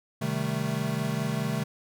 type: chord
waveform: square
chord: A half-diminished seventh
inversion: first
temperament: equal with one note detuned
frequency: 130.81 / 155.56 / 195.09 / 220 Hz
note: C3 / Eb3 / G3 / A3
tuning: 0 / 0 / -8 / 0 cents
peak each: -33 / -32 / -36 / -33 dBFS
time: 0.21-1.64 s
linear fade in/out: 10 ms
effects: none